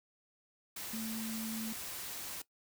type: tone in noise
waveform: sine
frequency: 222.3 Hz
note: A3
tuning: 18 cents sharp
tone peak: -38 dBFS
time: 0.93-1.73 s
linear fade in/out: 5 ms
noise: white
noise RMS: -43 dBFS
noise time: 0.76-2.42 s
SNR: +2 dB
effects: noise-tail reverb RT60 0.1 s tail -18 dB re dry